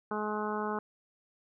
harmonic tone, 211.7 Hz, G#3, 33 cents sharp, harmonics 1 / 2 / 3 / 4 / 5 / 6 / 7, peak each -37 / -36 / -43 / -38 / -39 / -40 / -43 dBFS, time 0.11-0.79 s, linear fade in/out 2 ms, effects none

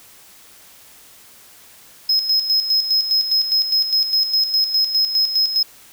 triangle tone with tremolo, 5130 Hz, E8, 48 cents flat, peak -12 dBFS, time 2.09-5.63 s, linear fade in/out 5 ms, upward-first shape square, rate 4.9 Hz, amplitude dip 60%, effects white hiss -46 dBFS RMS until 5.92 s

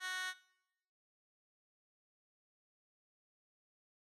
15% pulse tone with high-pass filter, 370 Hz, F#4, in tune, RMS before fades -41 dBFS, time 0-0.34 s, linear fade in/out 50 ms, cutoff 1800 Hz, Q 2.3, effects noise-tail reverb RT60 0.8 s tail -19 dB re dry + low-pass 10000 Hz 12 dB/octave

